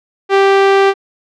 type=tone; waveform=sawtooth; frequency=392 Hz; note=G4; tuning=in tune; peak=-3 dBFS; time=0.29-0.94 s; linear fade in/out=50 ms; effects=low-pass 3000 Hz 12 dB/octave